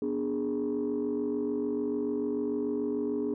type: chord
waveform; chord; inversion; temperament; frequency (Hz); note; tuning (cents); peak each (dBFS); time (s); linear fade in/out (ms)
sine; G# diminished; first; equal; 246.9 / 293.7 / 415.3; B3 / D4 / G#4; 0 / 0 / 0; -32 / -31 / -30; 0.02-3.34; 2
effects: tanh soft clip ceiling -23 dBFS